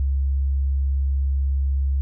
sine tone, 68.2 Hz, C#2, 28 cents flat, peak -18 dBFS, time 0-2.01 s, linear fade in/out 0 ms, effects none

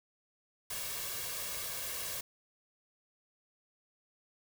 white noise with comb filter, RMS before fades -39 dBFS, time 0.7-2.21 s, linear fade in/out 5 ms, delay 1.8 ms, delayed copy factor +0.6, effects none

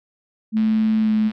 sine tone with pitch glide, 218.5 to 215.9 Hz, A3 to A3, -12 to -33 cents, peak -15 dBFS, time 0.52-1.32 s, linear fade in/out 50 ms, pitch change -21 cents, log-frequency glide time 1.01-1.11 s
click train, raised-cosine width 0.3 ms, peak -23 dBFS, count 91, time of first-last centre 0.57-1.314 s, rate 121 Hz
effects none

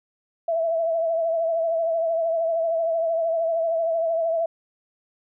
sine tone with vibrato, 660 Hz, E5, 2 cents sharp, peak -20 dBFS, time 0.48-4.46 s, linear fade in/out 5 ms, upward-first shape triangle, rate 13 Hz, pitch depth 52 cents each way, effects none

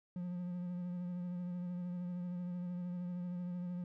triangle tone with vibrato, 177.7 Hz, F3, 30 cents sharp, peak -36 dBFS, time 0.16-3.84 s, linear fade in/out 2 ms, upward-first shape triangle, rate 13 Hz, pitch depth 30 cents each way, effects none

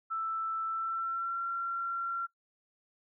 sine tone with pitch glide, 1324 to 1368.3 Hz, E6 to F6, +7 to -36 cents, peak -31 dBFS, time 0.1-2.27 s, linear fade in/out 20 ms, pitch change +57 cents, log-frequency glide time 0.66-1.42 s, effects noise-tail reverb RT60 0.1 s tail -21 dB re dry

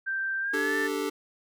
sine tone with pitch glide, 1568 to 1770.2 Hz, G6 to A6, 0 to +10 cents, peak -27 dBFS, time 0.06-0.88 s, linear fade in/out 20 ms, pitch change +210 cents, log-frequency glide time 0.41-0.76 s
square chord, D suspended fourth, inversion none, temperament just, 293.7 / 391.6 / 440.5 Hz, D4 / G4 / A4, 0 / -2 / +2 cents, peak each -33 dBFS, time 0.53-1.1 s, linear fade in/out 10 ms
effects none

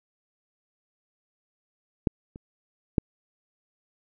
clicks, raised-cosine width 3 ms, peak -8 / -28 / -7 dBFS, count 3, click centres 2.072 / 2.359 / 2.982 s, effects none

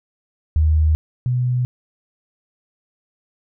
sine tone pair in turn, 77.78 / 124.66 Hz, D#2 / B2, 0 / +17 cents, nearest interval minor sixth, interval 817 cents, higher second, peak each -12 / -16 dBFS, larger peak first, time 0.56-0.95 / 1.26-1.65 s, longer neither, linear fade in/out 0 ms, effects none

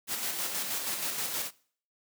white noise with tremolo, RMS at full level -32 dBFS, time 0.07-1.51 s, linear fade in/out 50 ms, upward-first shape square, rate 6.3 Hz, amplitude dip 35%, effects noise-tail reverb RT60 0.5 s tail -21 dB re dry + high-pass 150 Hz 12 dB/octave

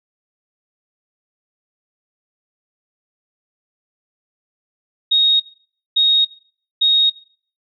sine tone bursts, 3744 Hz, A#7, 7 cents sharp, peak -11 dBFS, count 3, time 5.11-7.1 s, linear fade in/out 10 ms, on 290 ms, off 560 ms, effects noise-tail reverb RT60 0.5 s tail -19 dB re dry

